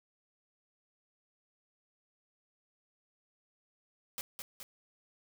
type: noise with echo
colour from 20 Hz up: white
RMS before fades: -39 dBFS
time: 4.18-4.21 s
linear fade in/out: 0 ms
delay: 210 ms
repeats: 2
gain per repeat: -4 dB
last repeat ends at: 4.63 s
effects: none